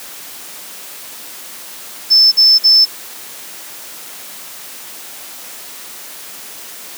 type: tone bursts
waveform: sine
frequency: 5274 Hz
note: E8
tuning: in tune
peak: -5 dBFS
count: 3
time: 2.1-2.856 s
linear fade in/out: 20 ms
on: 220 ms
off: 48 ms
effects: white hiss -32 dBFS RMS until 6.97 s + high-pass 200 Hz 12 dB/octave